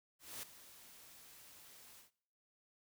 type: noise with ADSR envelope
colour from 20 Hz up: white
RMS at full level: -45 dBFS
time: 0.19-2.11 s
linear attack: 240 ms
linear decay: 4 ms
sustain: -14 dB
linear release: 130 ms
effects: noise-tail reverb RT60 0.7 s tail -22 dB re dry